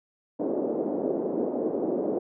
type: band-pass noise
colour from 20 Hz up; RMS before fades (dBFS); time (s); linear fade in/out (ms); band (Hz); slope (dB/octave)
pink; -28; 0.39-2.19; 10; 280 to 530; 24
effects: none